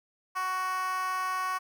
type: tone with high-pass filter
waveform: 10% pulse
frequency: 372.1 Hz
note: F#4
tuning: 10 cents sharp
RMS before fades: -31 dBFS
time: 0.35-1.59 s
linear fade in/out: 20 ms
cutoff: 1000 Hz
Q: 9.2
effects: 11-bit